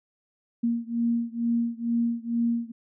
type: beating tone pair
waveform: sine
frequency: 233.1 / 235.3 Hz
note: A#3 / A#3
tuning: 0 / +16 cents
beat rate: 2.2 Hz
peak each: -26 / -27 dBFS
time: 0.63-2.72 s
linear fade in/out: 10 ms
effects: none